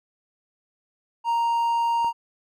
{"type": "tone", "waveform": "triangle", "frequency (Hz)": 932, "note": "A#5", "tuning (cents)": -1, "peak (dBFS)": -18, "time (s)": [1.24, 2.13], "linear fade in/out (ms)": 50}
{"type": "click", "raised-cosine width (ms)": 1, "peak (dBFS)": -24, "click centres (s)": 2.046}
{"effects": []}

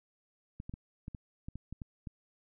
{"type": "clicks", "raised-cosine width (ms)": 5, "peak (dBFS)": -29, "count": 10, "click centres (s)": [0.601, 0.695, 0.739, 1.081, 1.148, 1.485, 1.556, 1.726, 1.818, 2.072], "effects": []}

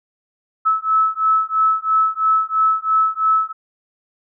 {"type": "beating tone pair", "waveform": "sine", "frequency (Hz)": [1300, 1303], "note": ["E6", "E6"], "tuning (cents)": [-24, -20], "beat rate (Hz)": 3, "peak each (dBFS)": -17, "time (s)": [0.65, 3.53], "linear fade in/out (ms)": 20, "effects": []}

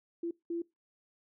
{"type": "tone bursts at uneven times", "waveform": "sine", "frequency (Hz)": 339, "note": "E4", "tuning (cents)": 49, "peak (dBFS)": -32, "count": 2, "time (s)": [[0.23, 0.31], [0.5, 0.62]], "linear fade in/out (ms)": 5, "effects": ["noise-tail reverb RT60 0.2 s tail -22 dB re dry"]}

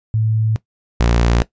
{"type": "tone pair in turn", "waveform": ["sine", "sawtooth"], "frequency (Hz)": [110, 58.46], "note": ["A2", "A#1"], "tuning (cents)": [0, 6], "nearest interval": "major seventh", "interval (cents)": 1094, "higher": "first", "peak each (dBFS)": [-14, -8], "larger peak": "second", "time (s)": [[0.14, 0.56], [1, 1.42]], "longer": "neither", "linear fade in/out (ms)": 0, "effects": ["noise-tail reverb RT60 0.1 s tail -17 dB re dry", "resampled to 16000 Hz"]}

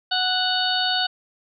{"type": "harmonic tone", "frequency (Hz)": 740, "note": "F#5", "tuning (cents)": 0, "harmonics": [1, 2, 4, 5, 6], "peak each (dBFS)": [-26, -26, -26, -26, -26], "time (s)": [0.11, 1.07], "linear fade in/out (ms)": 10, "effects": []}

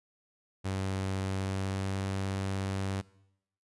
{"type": "tone with pitch glide", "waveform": "sawtooth", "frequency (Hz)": [95.8, 96.8], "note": ["G2", "G2"], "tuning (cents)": [-39, -21], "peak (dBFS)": -27, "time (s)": [0.64, 3.02], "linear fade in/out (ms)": 20, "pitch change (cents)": 18, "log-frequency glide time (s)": [1.26, 1.97], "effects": ["noise-tail reverb RT60 0.8 s tail -21 dB re dry", "resampled to 24000 Hz"]}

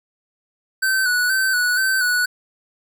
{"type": "tone with vibrato", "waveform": "square", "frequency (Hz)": 1507, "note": "F#6", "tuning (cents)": 31, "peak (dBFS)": -17, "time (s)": [0.82, 2.26], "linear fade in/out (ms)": 10, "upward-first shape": "square", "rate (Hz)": 2.1, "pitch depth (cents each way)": 40, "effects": []}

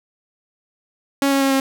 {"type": "tone with pitch steps", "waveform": "sawtooth", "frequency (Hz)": [277.2, 274.5, 271.8, 269.2], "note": ["C#4", "C#4", "C#4", "C4"], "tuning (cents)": [0, -17, -34, 49], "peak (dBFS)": -11, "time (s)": [1.22, 1.6], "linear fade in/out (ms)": 2, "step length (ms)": 95, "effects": []}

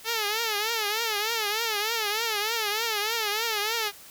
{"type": "tone with vibrato", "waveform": "5% pulse", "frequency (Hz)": 436, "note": "A4", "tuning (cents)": -16, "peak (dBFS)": -14, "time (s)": [0.04, 3.92], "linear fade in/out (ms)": 50, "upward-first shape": "triangle", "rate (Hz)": 3.3, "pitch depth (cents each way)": 140, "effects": ["white hiss -48 dBFS RMS until 4.1 s"]}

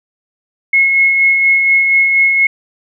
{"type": "tone with tremolo", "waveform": "sine", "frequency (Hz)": 2173, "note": "C#7", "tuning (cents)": -35, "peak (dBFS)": -6, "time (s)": [0.73, 2.47], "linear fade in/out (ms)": 5, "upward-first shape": "sine", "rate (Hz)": 4.2, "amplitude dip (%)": 35, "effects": []}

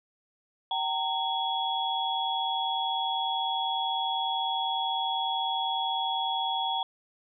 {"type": "tone cluster", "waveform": "sine", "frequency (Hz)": [770, 920, 3354], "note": ["G5", "A#5", "G#7"], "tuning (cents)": [-31, -23, 16], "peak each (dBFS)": -31, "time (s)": [0.71, 6.83], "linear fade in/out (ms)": 2, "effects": []}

